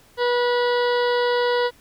harmonic tone, 486.6 Hz, B4, 26 cents flat, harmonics 1 / 2 / 3 / 4 / 6 / 7 / 8 / 9 / 10, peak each -19 / -25 / -29 / -31 / -35 / -36 / -37 / -38 / -39 dBFS, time 0.17-1.71 s, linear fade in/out 50 ms, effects pink hiss -54 dBFS RMS until 1.8 s

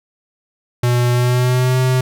square tone with pitch glide, 122 to 128.44 Hz, B2 to C3, -21 to -32 cents, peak -13 dBFS, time 0.83-2.01 s, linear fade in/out 5 ms, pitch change +89 cents, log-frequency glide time 1.11-1.78 s, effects none

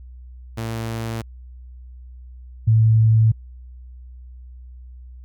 sawtooth / sine tone pair in turn, 113.7 / 111.1 Hz, A#2 / A2, -43 / +17 cents, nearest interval unison, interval 40 cents, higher first, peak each -21 / -11 dBFS, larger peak second, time 0.57-1.22 / 2.67-3.32 s, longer neither, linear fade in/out 10 ms, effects added 62 Hz sine -37 dBFS peak until 5.24 s

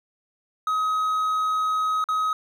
triangle tone with dropouts, 1267 Hz, D#6, 31 cents sharp, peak -19 dBFS, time 0.67-2.33 s, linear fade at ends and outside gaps 2 ms, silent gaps 2.041-2.087 s, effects none

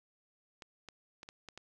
clicks, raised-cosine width 0.2 ms, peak -30 dBFS, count 6, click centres 0.622 / 0.887 / 1.231 / 1.289 / 1.487 / 1.576 s, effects none

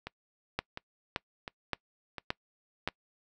two click trains, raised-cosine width 0.3 ms, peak -22 / -14 dBFS, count 5 / 5, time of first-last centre 0.07-2.887 / 0.59-2.876 s, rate 1.42 / 1.75 Hz, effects noise-tail reverb RT60 0.1 s tail -24 dB re dry

